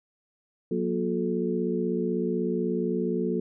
sine tone cluster, 181.8 / 238.1 / 359.2 / 435.2 Hz, F#3 / A#3 / F4 / A4, -30 / +37 / +49 / -19 cents, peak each -30 dBFS, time 0.71-3.4 s, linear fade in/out 5 ms, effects none

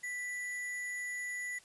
sine tone with sample-and-hold, 1975.5 Hz, B6, in tune, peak -36 dBFS, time 0.03-1.59 s, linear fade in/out 10 ms, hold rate 8820 Hz, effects white hiss -61 dBFS RMS until 1.64 s + resampled to 24000 Hz

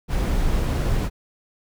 brown noise, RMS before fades -21 dBFS, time 0.08-1.1 s, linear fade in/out 50 ms, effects none

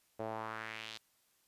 sawtooth tone with band-pass filter sweep, 110.6 Hz, A2, 9 cents sharp, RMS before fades -43 dBFS, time 0.19-0.98 s, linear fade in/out 10 ms, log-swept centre 560 to 4100 Hz, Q 2.2, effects white hiss -73 dBFS RMS until 1.47 s + resampled to 32000 Hz

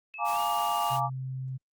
sine tone with pitch glide, 2599 to 2834 Hz, E7 to F7, -25 to +25 cents, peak -39 dBFS, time 0.14-0.96 s, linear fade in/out 0 ms, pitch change +150 cents, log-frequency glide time 0.33-0.39 s
sine chord, Bb dominant seventh, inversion second, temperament just, 699.2 / 839.1 / 932.3 / 1165.4 Hz, F5 / Ab5 / Bb5 / D6, +2 / +18 / 0 / -14 cents, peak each -32 / -30 / -33 / -30 dBFS, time 0.18-1.1 s, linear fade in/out 50 ms
white noise, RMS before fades -41 dBFS, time 0.24-1.01 s, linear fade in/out 50 ms
sine tone, 130.81 Hz, C3, in tune, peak -32 dBFS, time 0.9-1.58 s, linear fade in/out 20 ms
effects Opus 48 kbps

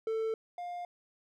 triangle tone pair in turn, 444.6 / 705.8 Hz, A4 / F5, +18 / +18 cents, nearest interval minor sixth, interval 800 cents, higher second, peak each -28 / -35 dBFS, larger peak first, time 0.07-0.34 / 0.58-0.85 s, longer neither, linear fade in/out 2 ms, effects none

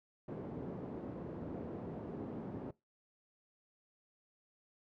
pink band-pass noise, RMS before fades -44 dBFS, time 0.28-2.71 s, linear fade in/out 5 ms, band 160 to 450 Hz, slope 12 dB/octave, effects noise-tail reverb RT60 0.2 s tail -21 dB re dry

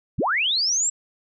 sine linear sweep, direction up, 41.2 to 7740 Hz, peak -19 dBFS, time 0.18-0.9 s, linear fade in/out 10 ms, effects none

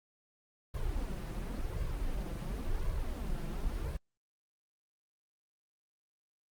brown noise with flanger, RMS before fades -35 dBFS, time 0.74-3.97 s, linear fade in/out 5 ms, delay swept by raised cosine 1.8 to 6 ms, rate 0.93 Hz, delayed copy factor +0.95, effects Opus 24 kbps

